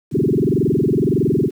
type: tone with frequency modulation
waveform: sine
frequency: 261.6 Hz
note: C4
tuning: in tune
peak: -13 dBFS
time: 0.11-1.51 s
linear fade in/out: 50 ms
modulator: 21.7 Hz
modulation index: 6.8
effects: high-pass 100 Hz 12 dB/octave + 8-bit